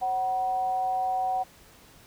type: tone with amplitude modulation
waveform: sine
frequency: 750 Hz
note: F#5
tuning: 23 cents sharp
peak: -22 dBFS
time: 0.01-1.44 s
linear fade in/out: 20 ms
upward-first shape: sine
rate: 215 Hz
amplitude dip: 50%
effects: pink hiss -54 dBFS RMS until 2.06 s